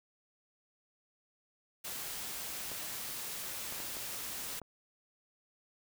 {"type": "noise", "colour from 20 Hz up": "white", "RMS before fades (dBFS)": -41, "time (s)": [1.84, 4.6], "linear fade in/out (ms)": 10}
{"type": "clicks", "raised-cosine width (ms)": 1, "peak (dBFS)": -33, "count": 5, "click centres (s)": [2.717, 3.724, 3.802, 3.969, 4.617]}
{"effects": []}